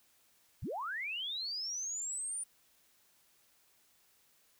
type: linear sweep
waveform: sine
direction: up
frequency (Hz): 44.67 to 9397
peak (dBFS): -36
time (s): 0.62-2.44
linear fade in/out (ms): 10
effects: white hiss -69 dBFS RMS until 4.59 s